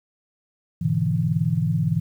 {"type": "chord", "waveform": "sine", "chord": "E dominant seventh", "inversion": "first", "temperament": "equal", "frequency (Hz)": [103.83, 123.47, 146.83, 164.81], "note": ["G#2", "B2", "D3", "E3"], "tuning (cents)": [0, 0, 0, 0], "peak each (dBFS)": [-27, -26, -25, -22], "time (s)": [0.81, 2], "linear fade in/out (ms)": 10, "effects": ["9-bit"]}